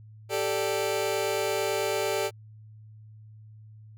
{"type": "chord", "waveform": "sawtooth", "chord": "G suspended second", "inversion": "none", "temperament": "just", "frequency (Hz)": [392, 441, 588], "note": ["G4", "A4", "D5"], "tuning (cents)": [0, 4, 2], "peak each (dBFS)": -26, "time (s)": [0.29, 2.31], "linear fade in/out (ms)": 50, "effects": ["added 108 Hz sine -46 dBFS peak until 3.97 s"]}